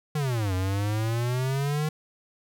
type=exponential two-way sweep; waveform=square; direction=down then up; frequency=155.56 to 91.3 to 155.56 Hz; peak=-25 dBFS; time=0.15-1.89 s; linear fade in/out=5 ms; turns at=0.54 s; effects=none